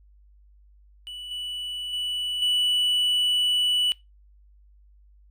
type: tone with level steps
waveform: triangle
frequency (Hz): 2960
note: F#7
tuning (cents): 0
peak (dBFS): -33 / -28 / -24 / -18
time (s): 1.07-3.92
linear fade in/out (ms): 0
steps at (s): 1.31 / 1.93 / 2.42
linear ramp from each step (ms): 2
effects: noise-tail reverb RT60 0.2 s tail -21 dB re dry + added 50 Hz sine -52 dBFS peak until 5.3 s